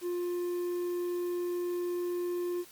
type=tone with quantisation; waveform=triangle; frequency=352.8 Hz; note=F4; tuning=18 cents sharp; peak=-28 dBFS; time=0.01-2.65 s; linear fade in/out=50 ms; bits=9; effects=white hiss -54 dBFS RMS until 2.71 s + MP3 96 kbps